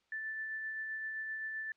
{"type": "tone with tremolo", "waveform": "sine", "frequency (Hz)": 1760, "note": "A6", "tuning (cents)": 0, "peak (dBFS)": -36, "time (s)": [0.12, 1.72], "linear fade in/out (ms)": 2, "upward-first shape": "sine", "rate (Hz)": 7.7, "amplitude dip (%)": 25, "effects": ["white hiss -75 dBFS RMS until 1.76 s", "low-pass 4000 Hz 12 dB/octave"]}